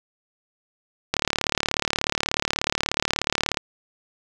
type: click train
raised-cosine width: 0.2 ms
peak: -3 dBFS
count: 90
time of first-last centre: 1.14-3.572 s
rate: 36.6 Hz
effects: none